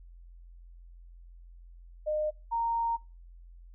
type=tone pair in turn; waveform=sine; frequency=610 / 926.2 Hz; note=D#5 / A#5; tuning=-34 / -11 cents; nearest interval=perfect fifth; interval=723 cents; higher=second; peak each=-27 dBFS; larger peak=neither; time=2.06-2.31 / 2.51-2.97 s; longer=second; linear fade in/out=20 ms; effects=noise-tail reverb RT60 0.3 s tail -24 dB re dry + added 43 Hz sine -48 dBFS peak until 3.74 s